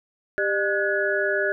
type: tone cluster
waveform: sine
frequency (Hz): 396 / 605 / 1462 / 1687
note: G4 / D#5 / F#6 / G#6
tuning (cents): +18 / -49 / -21 / +27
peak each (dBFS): -26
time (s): 0.38-1.52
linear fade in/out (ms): 0
effects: none